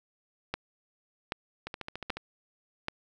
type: two click trains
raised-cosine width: 0.3 ms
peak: -15 / -21 dBFS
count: 4 / 8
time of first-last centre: 0.54-2.884 / 1.67-2.17 s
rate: 1.28 / 14 Hz
effects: none